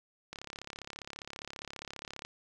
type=click train; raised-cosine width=0.2 ms; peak=-24 dBFS; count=68; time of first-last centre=0.33-2.25 s; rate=34.9 Hz; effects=none